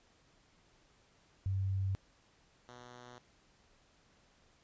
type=tone pair in turn; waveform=sine / 5% pulse; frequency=96.3 / 122.74 Hz; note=G2 / B2; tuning=-30 / -10 cents; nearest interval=major third; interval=420 cents; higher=second; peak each=-31 / -40 dBFS; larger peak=first; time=1.46-1.95 / 2.69-3.18 s; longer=neither; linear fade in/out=0 ms; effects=pink hiss -68 dBFS RMS until 4.63 s + resampled to 16000 Hz